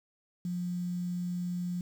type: tone with quantisation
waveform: sine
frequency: 177.4 Hz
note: F3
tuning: 27 cents sharp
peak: -31 dBFS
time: 0.45-1.81 s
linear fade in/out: 2 ms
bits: 9
effects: none